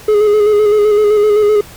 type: tone with vibrato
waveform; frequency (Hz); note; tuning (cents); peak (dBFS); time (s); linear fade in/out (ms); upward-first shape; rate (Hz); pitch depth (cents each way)
triangle; 420; G#4; +19; -5; 0.08-1.61; 5; square; 7.8; 29
effects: pink hiss -36 dBFS RMS until 1.76 s